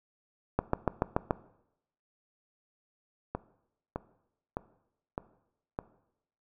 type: two click trains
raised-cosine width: 1 ms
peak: -11 / -18 dBFS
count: 6 / 5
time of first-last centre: 0.59-1.308 / 3.35-5.789 s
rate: 6.96 / 1.64 Hz
effects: noise-tail reverb RT60 0.8 s tail -18 dB re dry